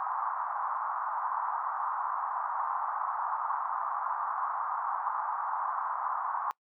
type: band-pass noise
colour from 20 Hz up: white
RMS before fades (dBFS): -33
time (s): 0-6.51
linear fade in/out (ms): 0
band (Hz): 840 to 1200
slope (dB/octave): 48
effects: noise-tail reverb RT60 0.1 s tail -23 dB re dry